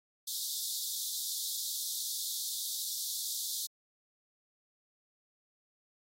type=high-pass noise; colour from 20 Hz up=pink; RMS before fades=-37 dBFS; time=0.27-3.67 s; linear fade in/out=10 ms; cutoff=3500 Hz; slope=96 dB/octave; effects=AAC 48 kbps